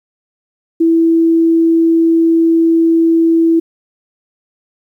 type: tone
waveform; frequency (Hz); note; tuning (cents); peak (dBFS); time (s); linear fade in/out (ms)
sine; 329.6; E4; 0; -7; 0.8-3.6; 10
effects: 8-bit